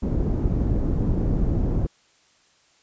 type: low-pass noise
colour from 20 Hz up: pink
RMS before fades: -22 dBFS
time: 0.02-1.87 s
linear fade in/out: 10 ms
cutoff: 290 Hz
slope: 12 dB/octave
effects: white hiss -60 dBFS RMS until 2.82 s + resampled to 16000 Hz